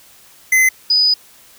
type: tone pair in turn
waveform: square / sine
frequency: 2046 / 4974 Hz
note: C7 / D#8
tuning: -39 / -1 cents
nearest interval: octave + minor third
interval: 1538 cents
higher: second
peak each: -10 dBFS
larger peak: neither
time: 0.52-0.69 / 0.9-1.14 s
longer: second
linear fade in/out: 5 ms
effects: white hiss -46 dBFS RMS until 1.58 s